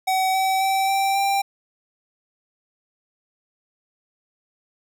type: tone with pitch steps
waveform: square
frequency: 756 / 764.3 / 772.8 / 781.3 / 789.9 Hz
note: F#5 / G5 / G5 / G5 / G5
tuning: +37 / -44 / -25 / -6 / +13 cents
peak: -19 dBFS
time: 0.07-1.42 s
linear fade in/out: 10 ms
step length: 270 ms
effects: none